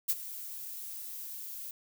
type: noise with ADSR envelope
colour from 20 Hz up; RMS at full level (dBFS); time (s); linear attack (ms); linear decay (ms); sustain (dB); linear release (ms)
violet; -26; 0.08-1.71; 19; 41; -16; 3
effects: none